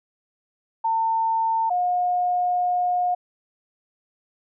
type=tone pair in turn; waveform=sine; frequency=900 / 717.6 Hz; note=A5 / F5; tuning=+39 / +47 cents; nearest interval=major third; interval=392 cents; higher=first; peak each=-19 / -19 dBFS; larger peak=neither; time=0.84-1.7 / 1.7-3.15 s; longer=second; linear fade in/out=10 ms; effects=none